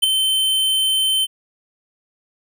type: tone with ADSR envelope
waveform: square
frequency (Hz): 3087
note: G7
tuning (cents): -27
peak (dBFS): -9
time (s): 0.02-1.27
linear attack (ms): 18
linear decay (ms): 8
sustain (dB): -7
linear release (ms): 36
effects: none